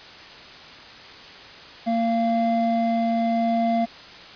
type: tone pair together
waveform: triangle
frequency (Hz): 229.9 / 688.9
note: A#3 / F5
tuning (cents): -24 / -24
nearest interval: octave + perfect fifth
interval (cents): 1900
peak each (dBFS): -20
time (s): 1.86-3.86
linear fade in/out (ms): 20
effects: white hiss -42 dBFS RMS until 4.35 s + resampled to 11025 Hz